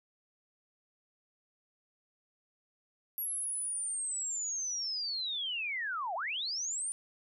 sine linear two-way sweep, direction down then up, 11510 to 639 to 9380 Hz, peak -33 dBFS, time 3.18-6.92 s, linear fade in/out 0 ms, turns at 6.15 s, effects none

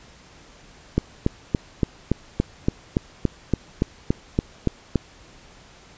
click train, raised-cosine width 3 ms, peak -5 dBFS, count 15, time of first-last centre 0.98-4.957 s, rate 3.52 Hz, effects pink hiss -49 dBFS RMS until 5.97 s + resampled to 16000 Hz

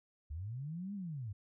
sine linear two-way sweep, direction up then down, 67.7 to 207.7 to 93.3 Hz, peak -39 dBFS, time 0.3-1.33 s, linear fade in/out 10 ms, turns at 0.94 s, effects none

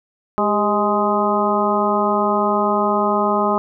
harmonic tone with a mistuned harmonic, 208.3 Hz, G#3, 5 cents sharp, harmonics 1 / 2 / 3 / 4 / 5 / 6, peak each -22 / -22 / -22 / -22 / -22 / -22 dBFS, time 0.38-3.58 s, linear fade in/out 0 ms, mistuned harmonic 2, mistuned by -62 cents, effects none

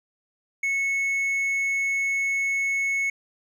sine tone with hard clipping, 2200 Hz, C#7, 14 cents flat, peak -23 dBFS, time 0.63-3.1 s, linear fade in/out 5 ms, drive 3 dB, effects none

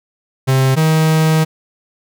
45% pulse tone pair in turn, 132.4 / 158.13 Hz, C3 / D#3, +21 / +28 cents, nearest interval minor third, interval 307 cents, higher second, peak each -10 dBFS, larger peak neither, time 0.47-0.76 / 0.76-1.45 s, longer second, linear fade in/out 20 ms, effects none

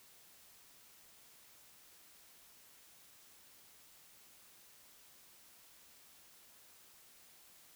silence, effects white hiss -62 dBFS RMS until 7.75 s

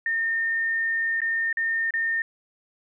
sine tone with dropouts, 1821 Hz, A#6, 41 cents flat, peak -22 dBFS, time 0.06-2.22 s, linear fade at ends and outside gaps 2 ms, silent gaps 1.205-1.217 / 1.528-1.571 / 1.907-1.938 s, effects none

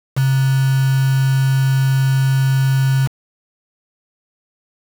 sine tone with quantisation, 133.8 Hz, C3, 39 cents sharp, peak -12 dBFS, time 0.16-3.08 s, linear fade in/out 20 ms, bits 4, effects none

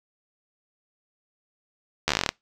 slowing click train, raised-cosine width 0.2 ms, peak -4 dBFS, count 12, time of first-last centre 2.08-2.291 s, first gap 12 ms, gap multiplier 1.09, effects noise-tail reverb RT60 0.2 s tail -25 dB re dry

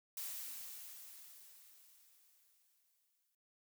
blue noise with exponential decay, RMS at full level -43 dBFS, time 0.17-3.35 s, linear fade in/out 2 ms, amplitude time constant 690 ms, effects noise-tail reverb RT60 0.1 s tail -20 dB re dry

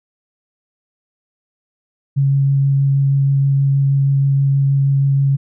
sine tone with vibrato, 138.1 Hz, C#3, 6 cents flat, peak -11 dBFS, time 2.16-5.37 s, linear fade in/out 20 ms, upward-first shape sine, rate 6.3 Hz, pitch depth 8 cents each way, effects none

